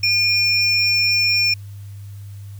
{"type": "tone pair together", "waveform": "triangle", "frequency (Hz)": [2425, 5402], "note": ["D#7", "E8"], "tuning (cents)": [-45, 42], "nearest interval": "octave + major second", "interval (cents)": 1387, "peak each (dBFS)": -16, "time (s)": [0.03, 1.54], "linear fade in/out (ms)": 5, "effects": ["added 100 Hz sine -32 dBFS peak until 2.59 s", "white hiss -53 dBFS RMS until 2.59 s"]}